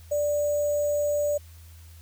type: tone with sample-and-hold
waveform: sine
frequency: 587.3 Hz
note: D5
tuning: in tune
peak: -22 dBFS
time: 0.11-1.38 s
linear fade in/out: 10 ms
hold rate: 7350 Hz
effects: added 82 Hz sine -45 dBFS peak until 2.01 s + white hiss -56 dBFS RMS until 2.01 s